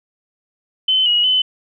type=tone with pitch steps; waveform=sine; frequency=3054 / 2903 / 3029 Hz; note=G7 / F#7 / F#7; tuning=-46 / -34 / +40 cents; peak=-12 dBFS; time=0.88-1.42 s; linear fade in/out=5 ms; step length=180 ms; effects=none